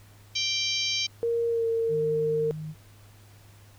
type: harmonic tone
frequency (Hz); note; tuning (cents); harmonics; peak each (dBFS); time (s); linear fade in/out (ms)
784; G5; 0; 3 / 4 / 5 / 6 / 7 / 8; -33 / -30 / -32 / -33 / -33 / -36; 0.35-1.07; 10
type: tone with pitch glide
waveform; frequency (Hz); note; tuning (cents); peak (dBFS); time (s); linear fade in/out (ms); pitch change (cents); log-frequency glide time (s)
sine; 466.2 to 456.3; A#4 to A#4; 0 to -37; -23; 1.23-2.51; 0; -37; 1.49-1.65
type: tone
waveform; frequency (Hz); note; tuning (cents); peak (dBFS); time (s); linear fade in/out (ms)
sine; 155.56; D#3; 0; -33; 1.88-2.75; 50
effects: added 102 Hz sine -51 dBFS peak until 3.78 s + pink hiss -57 dBFS RMS until 3.78 s